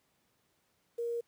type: tone with quantisation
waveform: sine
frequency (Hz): 470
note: A#4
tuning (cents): +14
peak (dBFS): -32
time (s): 0.98-1.21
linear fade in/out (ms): 10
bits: 10
effects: pink hiss -74 dBFS RMS until 1.27 s + high-pass 100 Hz 12 dB/octave